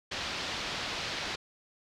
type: low-pass noise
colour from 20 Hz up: white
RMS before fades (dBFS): -36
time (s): 0.11-1.36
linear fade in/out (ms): 10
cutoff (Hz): 4700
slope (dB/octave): 24
effects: none